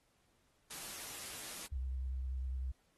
white noise, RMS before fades -46 dBFS, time 0.7-1.67 s, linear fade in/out 10 ms
sine tone with vibrato, 64.7 Hz, C2, 19 cents flat, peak -36 dBFS, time 1.72-2.72 s, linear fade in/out 10 ms, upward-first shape sine, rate 10 Hz, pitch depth 29 cents each way
effects pink hiss -75 dBFS RMS until 2.97 s + AAC 32 kbps

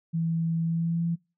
sine tone with pitch glide, 164.81 to 168.47 Hz, E3 to E3, 0 to +38 cents, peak -24 dBFS, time 0.13-1.16 s, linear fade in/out 20 ms, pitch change +38 cents, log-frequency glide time 0.63-1.03 s, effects noise-tail reverb RT60 0.3 s tail -25 dB re dry

